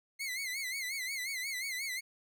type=tone with vibrato; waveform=sawtooth; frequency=2105 Hz; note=C7; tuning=10 cents sharp; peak=-32 dBFS; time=0.19-2.01 s; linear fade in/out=20 ms; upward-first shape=sine; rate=5.6 Hz; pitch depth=110 cents each way; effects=none